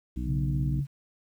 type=harmonic tone; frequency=61.74 Hz; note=B1; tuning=in tune; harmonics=1 / 2 / 3 / 4 / 5; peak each=-31 / -39 / -37 / -39 / -39 dBFS; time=0.16-0.81 s; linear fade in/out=10 ms
type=tone with vibrato; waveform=sine; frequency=140 Hz; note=C#3; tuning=18 cents sharp; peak=-26 dBFS; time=0.25-0.87 s; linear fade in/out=50 ms; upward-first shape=square; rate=13 Hz; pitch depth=28 cents each way
effects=10-bit